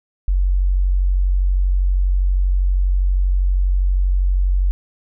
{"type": "tone", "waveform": "sine", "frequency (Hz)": 46.25, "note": "F#1", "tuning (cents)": 0, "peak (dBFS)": -13, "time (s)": [0.28, 4.71], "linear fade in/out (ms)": 0, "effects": []}